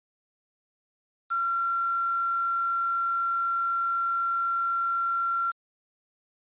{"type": "tone with quantisation", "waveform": "sine", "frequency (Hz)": 1368, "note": "F6", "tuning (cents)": -36, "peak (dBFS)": -24, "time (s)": [1.3, 5.52], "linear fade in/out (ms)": 20, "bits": 7, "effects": ["resampled to 8000 Hz"]}